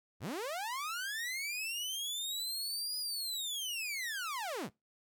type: linear two-way sweep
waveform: sawtooth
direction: up then down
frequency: 65.41 to 4978 to 78.2 Hz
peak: -33 dBFS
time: 0.2-4.7 s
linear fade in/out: 50 ms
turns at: 2.98 s
effects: noise-tail reverb RT60 0.2 s tail -21 dB re dry